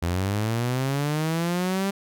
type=linear sweep; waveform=sawtooth; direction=up; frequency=82.8 to 198.7 Hz; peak=-19 dBFS; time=0.02-1.91 s; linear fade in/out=10 ms; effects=none

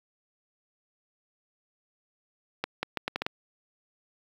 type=accelerating click train; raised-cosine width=0.3 ms; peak=-12 dBFS; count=7; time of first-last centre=2.64-3.265 s; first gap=190 ms; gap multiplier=0.75; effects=high-pass 150 Hz 12 dB/octave + 8-bit

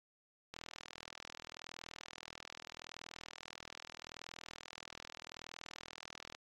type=click train; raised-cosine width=0.2 ms; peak=-28 dBFS; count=238; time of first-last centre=0.54-6.349 s; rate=40.8 Hz; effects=AAC 48 kbps

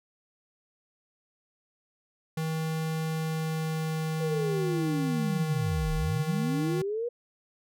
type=tone with pitch glide; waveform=square; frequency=159.3 to 156.83 Hz; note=D#3 to D#3; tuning=+41 to +14 cents; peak=-29 dBFS; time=2.37-6.82 s; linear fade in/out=5 ms; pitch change=-27 cents; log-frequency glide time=3.08-5.52 s
type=linear two-way sweep; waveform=sine; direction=down then up; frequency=488.7 to 32.7 to 488.7 Hz; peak=-28 dBFS; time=4.2-7.09 s; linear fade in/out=10 ms; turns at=5.94 s
effects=none

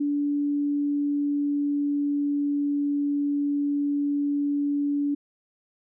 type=tone with pitch glide; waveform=sine; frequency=288.9 to 287.2 Hz; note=D4 to D4; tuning=-28 to -39 cents; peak=-22 dBFS; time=0-5.15 s; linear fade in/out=10 ms; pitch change=-11 cents; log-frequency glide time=0.2-3.02 s; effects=none

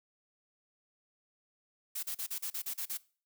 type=noise bursts; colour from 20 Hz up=blue; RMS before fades=-37 dBFS; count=9; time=1.95-2.975 s; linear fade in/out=10 ms; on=81 ms; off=37 ms; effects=noise-tail reverb RT60 0.4 s tail -21 dB re dry

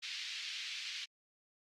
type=band-pass noise; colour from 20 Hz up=pink; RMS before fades=-43 dBFS; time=0.02-1.06 s; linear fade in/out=20 ms; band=2300 to 4900 Hz; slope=24 dB/octave; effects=Opus 48 kbps

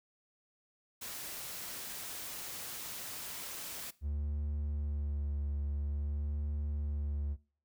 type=noise; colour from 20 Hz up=white; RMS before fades=-43 dBFS; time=1.01-3.91 s; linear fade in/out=10 ms
type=tone with vibrato; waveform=triangle; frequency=72.6 Hz; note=D2; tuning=19 cents flat; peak=-31 dBFS; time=4.01-7.37 s; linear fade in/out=50 ms; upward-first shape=sine; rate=0.49 Hz; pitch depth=20 cents each way
effects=noise-tail reverb RT60 0.4 s tail -20 dB re dry

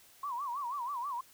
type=tone with vibrato; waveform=sine; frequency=1046.5 Hz; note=C6; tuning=in tune; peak=-34 dBFS; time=0.23-1.21 s; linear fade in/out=5 ms; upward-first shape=sine; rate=6.2 Hz; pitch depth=190 cents each way; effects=white hiss -60 dBFS RMS until 1.33 s

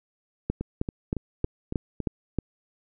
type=two click trains; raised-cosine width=3 ms; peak=-17 / -12 dBFS; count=6 / 7; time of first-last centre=0.61-2.003 / 0.5-2.387 s; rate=3.59 / 3.18 Hz; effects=none

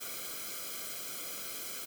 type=noise with comb filter; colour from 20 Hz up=white; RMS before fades=-41 dBFS; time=0-1.86 s; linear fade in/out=20 ms; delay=1.1 ms; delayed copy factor=-0.85; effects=none

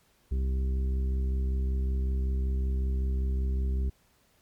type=harmonic tone; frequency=65.3 Hz; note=C2; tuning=3 cents flat; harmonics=1 / 2 / 3 / 4 / 5 / 6; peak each=-25 / -43 / -41 / -49 / -51 / -45 dBFS; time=0.31-3.9 s; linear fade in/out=10 ms; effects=pink hiss -66 dBFS RMS until 4.41 s + MP3 96 kbps

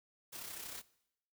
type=noise with amplitude modulation; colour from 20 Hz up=white; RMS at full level=-44 dBFS; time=0.32-0.82 s; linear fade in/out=20 ms; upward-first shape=sine; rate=32.8 Hz; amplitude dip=50%; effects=noise-tail reverb RT60 0.8 s tail -20 dB re dry

